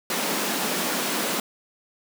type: high-pass noise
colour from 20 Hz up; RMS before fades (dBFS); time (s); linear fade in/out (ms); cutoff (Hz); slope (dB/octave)
pink; -26; 0.1-1.4; 2; 180; 48
effects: none